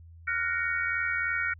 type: chord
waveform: sine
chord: Gb major seventh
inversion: third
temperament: equal with one note detuned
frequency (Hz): 1396.9 / 1480 / 1864.7 / 2251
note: F6 / Gb6 / Bb6 / Db7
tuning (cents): 0 / 0 / 0 / +26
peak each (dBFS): -32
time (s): 0.27-1.54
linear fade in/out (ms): 10
effects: added 83 Hz sine -47 dBFS peak until 1.59 s